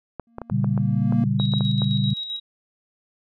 clicks, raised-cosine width 1 ms, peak -17 dBFS, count 11, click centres 0.197 / 0.384 / 0.417 / 0.499 / 0.644 / 0.777 / 1.124 / 1.399 / 1.537 / 1.608 / 1.819 s
triangle tone with exponential growth, 231.8 Hz, A#3, 10 cents flat, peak -16 dBFS, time 0.27-1.24 s, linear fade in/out 2 ms, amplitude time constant 210 ms
sine chord, G diminished, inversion first, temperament just, 117.6 / 141.12 / 196 Hz, Bb2 / Db3 / G3, +16 / +31 / 0 cents, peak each -23 dBFS, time 0.51-2.14 s, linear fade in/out 10 ms
sine tone with tremolo, 3826 Hz, A#7, 44 cents sharp, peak -26 dBFS, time 1.39-2.4 s, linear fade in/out 10 ms, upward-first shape square, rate 7.7 Hz, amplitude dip 45%
effects none

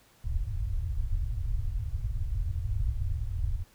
pink low-pass noise, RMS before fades -30 dBFS, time 0.24-3.64 s, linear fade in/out 10 ms, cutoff 110 Hz, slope 48 dB/octave, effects pink hiss -61 dBFS RMS until 3.74 s

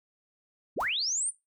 sine linear sweep, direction up, 90.4 to 9397 Hz, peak -27 dBFS, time 0.76-1.31 s, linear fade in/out 20 ms
pink noise with exponential decay, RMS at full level -41 dBFS, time 0.8-0.98 s, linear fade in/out 5 ms, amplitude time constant 39 ms
effects noise-tail reverb RT60 0.2 s tail -17 dB re dry

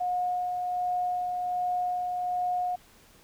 sine tone with tremolo, 721 Hz, F#5, 45 cents flat, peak -25 dBFS, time 0-2.76 s, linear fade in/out 10 ms, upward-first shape sine, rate 1.3 Hz, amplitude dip 30%, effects pink hiss -57 dBFS RMS until 3.23 s

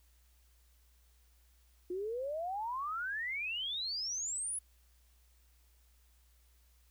sine exponential sweep, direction up, 349.2 to 10548 Hz, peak -35 dBFS, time 1.9-4.59 s, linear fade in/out 5 ms, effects added 60 Hz sine -64 dBFS peak until 6.9 s + white hiss -72 dBFS RMS until 6.9 s

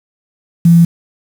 sine tone with quantisation, 169.3 Hz, E3, 46 cents sharp, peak -3 dBFS, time 0.65-0.85 s, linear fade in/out 5 ms, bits 5, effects none

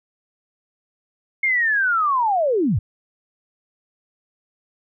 sine linear sweep, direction down, 2166 to 73.42 Hz, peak -16 dBFS, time 1.43-2.79 s, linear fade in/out 5 ms, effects none

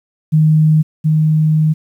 sine tone pair in turn, 155.56 / 155.56 Hz, D#3 / D#3, 0 / 0 cents, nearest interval unison, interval 0 cents, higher neither, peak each -7 / -9 dBFS, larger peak first, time 0.32-0.83 / 1.04-1.74 s, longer second, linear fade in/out 20 ms, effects 8-bit

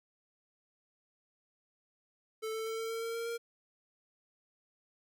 square tone with pitch steps, 440 / 443.6 / 447.2 / 450.8 / 454.5 / 458.2 / 461.9 / 465.6 Hz, A4 / A4 / A4 / A4 / A#4 / A#4 / A#4 / A#4, 0 / +14 / +28 / +42 / -44 / -30 / -16 / -2 cents, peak -36 dBFS, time 2.42-3.38 s, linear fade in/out 20 ms, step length 120 ms, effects none

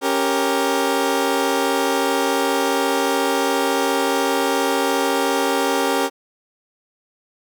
20% pulse chord, G diminished, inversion second, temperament equal with one note detuned, 275.6 / 392 / 466.2 Hz, Db4 / G4 / Bb4, -10 / 0 / 0 cents, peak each -17 dBFS, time 0.01-6.1 s, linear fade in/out 50 ms, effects none

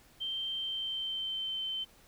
sine tone with pitch glide, 3136 to 3087 Hz, G7 to G7, 0 to -27 cents, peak -33 dBFS, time 0.2-1.85 s, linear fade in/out 20 ms, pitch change -27 cents, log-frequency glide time 0.52-1.6 s, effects pink hiss -61 dBFS RMS until 2.07 s

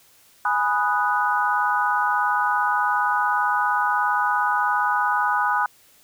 sine chord, G# minor seventh, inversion none, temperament equal, 830.6 / 987.8 / 1244.5 / 1480 Hz, G#5 / B5 / D#6 / F#6, 0 / 0 / 0 / 0 cents, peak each -24 dBFS, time 0.45-5.66 s, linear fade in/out 2 ms, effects white hiss -55 dBFS RMS until 6.03 s

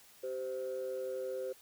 sine tone pair together, 386.6 / 518.6 Hz, G4 / C5, -24 / -15 cents, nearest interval perfect fourth, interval 509 cents, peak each -39 / -36 dBFS, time 0.23-1.53 s, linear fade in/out 10 ms, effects tanh soft clip ceiling -31 dBFS + white hiss -60 dBFS RMS until 1.61 s

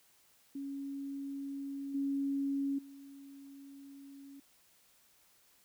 sine tone with level steps, 277.2 Hz, C#4, in tune, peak -38 / -31 / -49 dBFS, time 0.55-4.4 s, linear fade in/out 5 ms, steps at 1.94 / 2.78 s, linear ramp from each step 10 ms, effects white hiss -67 dBFS RMS until 5.64 s

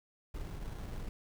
brown noise with sample-and-hold, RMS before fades -41 dBFS, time 0.34-1.09 s, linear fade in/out 5 ms, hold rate 2450 Hz, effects none

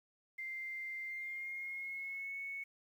sine tone with pitch glide, 2093 to 2211 Hz, C7 to C#7, 0 to -5 cents, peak -40 dBFS, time 0.38-2.64 s, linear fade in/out 10 ms, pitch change +95 cents, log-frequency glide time 1.07-2.39 s, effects 11-bit

